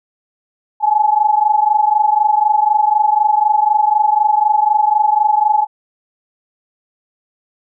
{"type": "tone pair together", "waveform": "sine", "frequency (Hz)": [837, 861], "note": ["G#5", "A5"], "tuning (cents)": [13, -38], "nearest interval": "unison", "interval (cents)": 49, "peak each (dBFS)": -13, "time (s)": [0.8, 5.67], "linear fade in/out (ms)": 50, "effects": []}